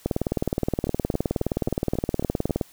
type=two click trains; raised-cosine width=2 ms; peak=-17 / -9 dBFS; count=7 / 50; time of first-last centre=0.87-2.496 / 0.06-2.612 s; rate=3.69 / 19.2 Hz; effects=white hiss -53 dBFS RMS until 2.72 s